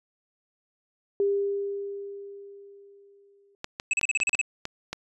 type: tone with exponential decay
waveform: sine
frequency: 400.2 Hz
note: G4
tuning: 36 cents sharp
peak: -20 dBFS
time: 1.2-3.55 s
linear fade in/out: 1 ms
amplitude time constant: 510 ms
type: clicks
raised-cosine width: 0.2 ms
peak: -14 dBFS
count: 8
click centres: 3.644 / 3.799 / 4.013 / 4.202 / 4.294 / 4.349 / 4.654 / 4.93 s
type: tone bursts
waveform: square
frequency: 2598 Hz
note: E7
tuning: 26 cents flat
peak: -22 dBFS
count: 9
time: 3.91-4.414 s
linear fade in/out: 2 ms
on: 24 ms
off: 36 ms
effects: resampled to 24000 Hz